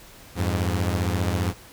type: beating tone pair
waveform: sawtooth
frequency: 87.31 / 102.31 Hz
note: F2 / G#2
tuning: 0 / -25 cents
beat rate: 15 Hz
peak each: -20 / -22 dBFS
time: 0.35-1.54 s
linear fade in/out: 50 ms
effects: pink hiss -47 dBFS RMS until 1.72 s